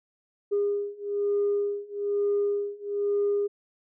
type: beating tone pair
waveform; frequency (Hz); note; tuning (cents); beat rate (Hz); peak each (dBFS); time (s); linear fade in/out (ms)
sine; 406.5 / 407.6; G#4 / G#4; -37 / -32; 1.1; -27 / -26; 0.51-3.48; 20
effects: tanh soft clip ceiling -18 dBFS